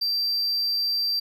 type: tone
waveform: triangle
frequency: 4697 Hz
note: D8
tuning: 1 cent flat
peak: -21 dBFS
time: 0.01-1.2 s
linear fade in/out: 10 ms
effects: none